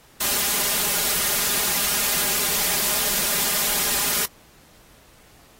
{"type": "noise with comb filter", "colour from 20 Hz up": "white", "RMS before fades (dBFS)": -22, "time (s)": [0.2, 4.26], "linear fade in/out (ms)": 10, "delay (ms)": 4.9, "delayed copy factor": 0.7, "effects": ["pink hiss -53 dBFS RMS until 5.59 s", "AAC 48 kbps"]}